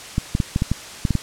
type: clicks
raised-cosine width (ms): 5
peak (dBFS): -6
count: 9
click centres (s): 0.181 / 0.351 / 0.402 / 0.561 / 0.621 / 0.716 / 1.052 / 1.107 / 1.153
effects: white hiss -36 dBFS RMS until 1.22 s + low-pass 8000 Hz 12 dB/octave